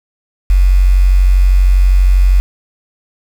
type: tone with quantisation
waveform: sine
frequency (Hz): 46.25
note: F#1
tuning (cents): 0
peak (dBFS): -5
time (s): 0.5-2.4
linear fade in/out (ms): 0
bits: 5
effects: none